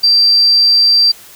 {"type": "tone", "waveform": "sine", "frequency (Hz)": 4699, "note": "D8", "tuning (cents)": 0, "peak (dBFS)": -6, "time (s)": [0.03, 1.12], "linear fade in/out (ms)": 10, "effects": ["white hiss -38 dBFS RMS until 1.35 s"]}